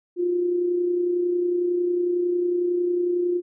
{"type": "tone with amplitude modulation", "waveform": "sine", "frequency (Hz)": 353.1, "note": "F4", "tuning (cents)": 19, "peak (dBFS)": -18, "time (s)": [0.16, 3.42], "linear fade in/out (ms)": 50, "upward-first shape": "sine", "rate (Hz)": 31, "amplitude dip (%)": 40, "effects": []}